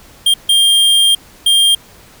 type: tone bursts at uneven times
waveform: square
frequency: 3201 Hz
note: G7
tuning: 36 cents sharp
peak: -8 dBFS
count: 3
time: 0.26-0.34 / 0.49-1.15 / 1.46-1.75 s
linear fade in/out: 5 ms
effects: pink hiss -42 dBFS RMS until 2.2 s